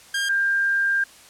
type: tone pair in turn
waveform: sawtooth / sine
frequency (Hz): 1607 / 1595.9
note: G6 / G6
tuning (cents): +43 / +31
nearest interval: unison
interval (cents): 12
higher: first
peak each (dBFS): -18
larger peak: neither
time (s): 0.14-0.29 / 0.29-1.04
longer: second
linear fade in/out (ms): 5
effects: white hiss -48 dBFS RMS until 1.29 s + low-pass 10000 Hz 12 dB/octave